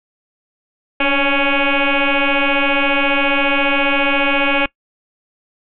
sine tone with frequency modulation, 1108.7 Hz, C#6, in tune, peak -12 dBFS, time 1-4.66 s, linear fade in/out 5 ms, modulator 279 Hz, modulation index 6.2, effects noise-tail reverb RT60 0.1 s tail -22 dB re dry

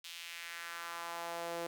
sawtooth tone with high-pass filter sweep, 169.7 Hz, F3, 49 cents flat, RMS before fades -43 dBFS, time 0.04-1.67 s, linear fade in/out 5 ms, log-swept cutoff 3300 to 460 Hz, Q 1.9, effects 10-bit

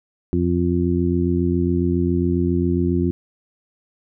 harmonic tone, 87.31 Hz, F2, in tune, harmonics 1 / 2 / 3 / 4, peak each -22 / -22 / -22 / -22 dBFS, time 0.33-3.11 s, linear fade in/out 0 ms, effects none

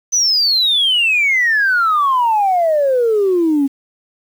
sine exponential sweep, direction down, 6120 to 268.7 Hz, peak -10 dBFS, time 0.12-3.68 s, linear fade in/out 20 ms, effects tanh soft clip ceiling -7 dBFS + 7-bit

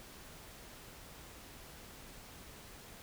silence, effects pink hiss -53 dBFS RMS until 3.02 s

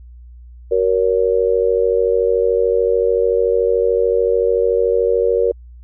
sine tone with amplitude modulation, 470 Hz, A#4, 14 cents sharp, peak -8 dBFS, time 0.71-5.52 s, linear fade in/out 10 ms, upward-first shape sine, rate 93.6 Hz, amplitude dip 100%, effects added 60 Hz sine -36 dBFS peak until 5.83 s

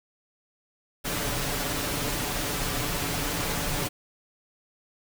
pink noise with comb filter, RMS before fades -29 dBFS, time 1.04-3.89 s, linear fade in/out 20 ms, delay 6.9 ms, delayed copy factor +0.5, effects none

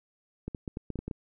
clicks, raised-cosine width 3 ms, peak -22 dBFS, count 9, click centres 0.48 / 0.548 / 0.678 / 0.771 / 0.903 / 0.957 / 0.99 / 1.08 / 1.112 s, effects none

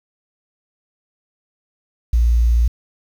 sine tone, 58.27 Hz, A#1, in tune, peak -11 dBFS, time 2.13-2.68 s, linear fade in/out 5 ms, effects 7-bit

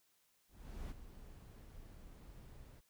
brown noise with ADSR envelope, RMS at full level -44 dBFS, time 0.48-2.81 s, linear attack 420 ms, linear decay 32 ms, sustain -11 dB, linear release 22 ms, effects white hiss -75 dBFS RMS until 2.89 s

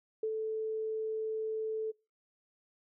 sine tone with ADSR envelope, 438.5 Hz, A4, 6 cents flat, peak -29 dBFS, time 0.23-1.92 s, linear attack 4 ms, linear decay 66 ms, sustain -3 dB, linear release 19 ms, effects noise-tail reverb RT60 0.3 s tail -24 dB re dry

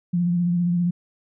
sine tone with vibrato, 174.61 Hz, F3, in tune, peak -18 dBFS, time 0.13-0.91 s, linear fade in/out 10 ms, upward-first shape sine, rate 15 Hz, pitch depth 33 cents each way, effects none

